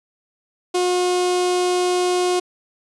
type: tone with notch filter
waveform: sawtooth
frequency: 360 Hz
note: F#4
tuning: 47 cents flat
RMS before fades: -19 dBFS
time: 0.74-2.4 s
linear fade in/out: 10 ms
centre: 1700 Hz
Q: 1.4
effects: resampled to 24000 Hz